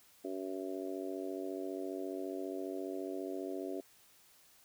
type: harmonic tone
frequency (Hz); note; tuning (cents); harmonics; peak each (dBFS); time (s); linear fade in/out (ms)
94.7; F#2; +41; 3 / 4 / 5 / 6 / 7; -42 / -41 / -48 / -48 / -46; 0.24-3.81; 10
effects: white hiss -64 dBFS RMS until 4.64 s